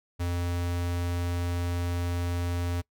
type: tone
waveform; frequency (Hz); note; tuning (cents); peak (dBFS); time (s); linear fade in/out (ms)
square; 87.31; F2; 0; -28; 0.19-2.82; 20
effects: noise-tail reverb RT60 0.1 s tail -22 dB re dry